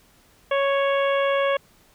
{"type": "harmonic tone", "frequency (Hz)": 554.4, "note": "C#5", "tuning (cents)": 0, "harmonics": [1, 2, 3, 4, 5, 6], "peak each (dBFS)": [-20, -26, -30, -32, -34, -36], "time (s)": [0.51, 1.57], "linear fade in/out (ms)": 5, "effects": ["pink hiss -57 dBFS RMS until 1.94 s"]}